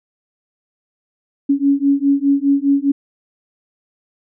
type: beating tone pair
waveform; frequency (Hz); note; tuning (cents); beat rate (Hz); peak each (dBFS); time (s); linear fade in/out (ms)
sine; 277.2 / 282.1; C#4 / C#4; 0 / +30; 4.9; -15; 1.49-2.92; 10
effects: none